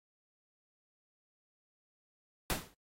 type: noise with exponential decay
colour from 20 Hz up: pink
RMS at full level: -30 dBFS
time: 2.5-2.74 s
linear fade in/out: 0 ms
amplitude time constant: 52 ms
effects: AAC 48 kbps